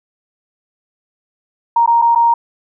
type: tone with dropouts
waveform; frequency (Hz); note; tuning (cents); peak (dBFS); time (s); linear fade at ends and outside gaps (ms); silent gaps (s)
sine; 934; A#5; +3; -8; 1.76-2.34; 5; 1.862-1.875 / 2.017-2.021 / 2.15-2.157
effects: none